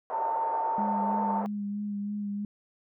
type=band-pass noise; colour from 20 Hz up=pink; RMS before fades=-36 dBFS; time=0.1-1.46 s; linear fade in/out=0 ms; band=540 to 970 Hz; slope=24 dB/octave
type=tone with pitch glide; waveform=sine; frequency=902 to 896.3 Hz; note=A5 to A5; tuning=+43 to +32 cents; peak=-27 dBFS; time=0.12-1.42 s; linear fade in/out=20 ms; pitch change=-11 cents; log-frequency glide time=0.5-1.2 s
type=tone with vibrato; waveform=sine; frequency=204.9 Hz; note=G#3; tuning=23 cents flat; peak=-30 dBFS; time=0.78-2.45 s; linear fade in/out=2 ms; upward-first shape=sine; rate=3.1 Hz; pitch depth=22 cents each way
effects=none